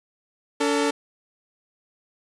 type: tone pair together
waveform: sawtooth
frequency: 285.9 / 447.9 Hz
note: D4 / A4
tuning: -46 / +31 cents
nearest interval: minor sixth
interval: 777 cents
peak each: -19 / -19 dBFS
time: 0.6-0.91 s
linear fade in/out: 10 ms
effects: resampled to 22050 Hz + 7-bit